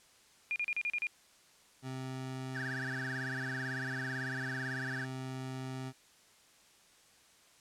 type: tone bursts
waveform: sine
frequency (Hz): 2422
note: D#7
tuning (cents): -47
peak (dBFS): -31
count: 7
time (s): 0.51-1.069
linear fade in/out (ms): 0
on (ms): 49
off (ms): 36
type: tone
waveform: 25% pulse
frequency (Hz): 130.81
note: C3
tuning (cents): 0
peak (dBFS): -35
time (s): 1.82-5.93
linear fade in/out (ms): 50
type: tone with vibrato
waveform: triangle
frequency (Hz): 1661.2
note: G#6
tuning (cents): 0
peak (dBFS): -36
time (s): 2.54-5.06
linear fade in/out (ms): 20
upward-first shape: triangle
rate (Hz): 18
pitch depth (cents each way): 200
effects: white hiss -63 dBFS RMS until 7.6 s + low-pass 9000 Hz 12 dB/octave